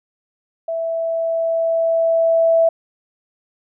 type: tone with level ramp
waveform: sine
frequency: 659.3 Hz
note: E5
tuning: in tune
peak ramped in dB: -20 to -10 dBFS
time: 0.68-2.69 s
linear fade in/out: 5 ms
effects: none